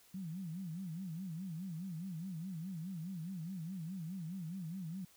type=tone with vibrato; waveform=sine; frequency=174.9 Hz; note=F3; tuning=3 cents sharp; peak=-40 dBFS; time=0.14-5.05 s; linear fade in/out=5 ms; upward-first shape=sine; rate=4.8 Hz; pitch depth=190 cents each way; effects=white hiss -65 dBFS RMS until 5.16 s